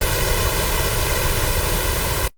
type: noise with comb filter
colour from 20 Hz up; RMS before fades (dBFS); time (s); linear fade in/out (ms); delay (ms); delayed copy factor
pink; -19; 0.01-2.28; 5; 2; +0.95
effects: noise-tail reverb RT60 0.1 s tail -24 dB re dry + Opus 24 kbps